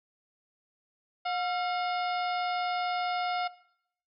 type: harmonic tone with a mistuned harmonic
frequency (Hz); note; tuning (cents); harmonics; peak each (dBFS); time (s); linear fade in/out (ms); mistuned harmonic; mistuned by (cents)
719; F#5; -50; 1 / 2 / 3 / 4 / 5 / 6 / 7; -30 / -36 / -40 / -42 / -44 / -46 / -47; 1.25-3.48; 10; 2; -81
effects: noise-tail reverb RT60 0.7 s tail -19 dB re dry